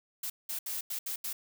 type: noise bursts at uneven times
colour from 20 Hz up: blue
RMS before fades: -36 dBFS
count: 6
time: 0.23-0.3 / 0.49-0.59 / 0.66-0.81 / 0.9-0.99 / 1.06-1.16 / 1.24-1.33 s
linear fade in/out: 5 ms
effects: none